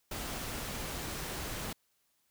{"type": "noise", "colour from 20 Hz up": "pink", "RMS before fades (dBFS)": -39, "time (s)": [0.11, 1.73], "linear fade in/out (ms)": 5, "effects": ["white hiss -75 dBFS RMS until 2.3 s"]}